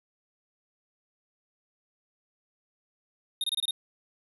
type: tone bursts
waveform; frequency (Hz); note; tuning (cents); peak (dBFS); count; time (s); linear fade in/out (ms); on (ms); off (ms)
square; 3700; A#7; -14; -27; 6; 3.41-3.709; 2; 29; 25
effects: resampled to 32000 Hz + 11-bit

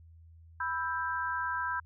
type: chord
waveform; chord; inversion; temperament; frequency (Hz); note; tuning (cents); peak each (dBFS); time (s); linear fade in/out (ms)
sine; E minor; second; just; 988.9 / 1318.5 / 1582.2; B5 / E6 / G6; +2 / 0 / +16; -34 / -37 / -34; 0.6-1.8; 5
effects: added 82 Hz sine -52 dBFS peak until 1.85 s

